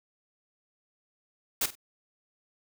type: noise with echo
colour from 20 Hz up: white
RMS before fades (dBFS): -27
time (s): 1.61-1.66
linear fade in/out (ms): 5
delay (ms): 47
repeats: 2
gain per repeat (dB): -13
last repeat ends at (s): 1.754
effects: none